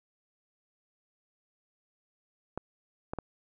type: clicks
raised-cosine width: 1 ms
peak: -20 dBFS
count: 3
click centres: 2.576 / 3.135 / 3.187 s
effects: none